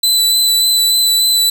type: tone with vibrato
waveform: sawtooth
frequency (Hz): 3999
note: B7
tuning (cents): +21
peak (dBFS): -7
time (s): 0.03-1.5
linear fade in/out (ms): 5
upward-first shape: sine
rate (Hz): 3.4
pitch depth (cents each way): 15
effects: 7-bit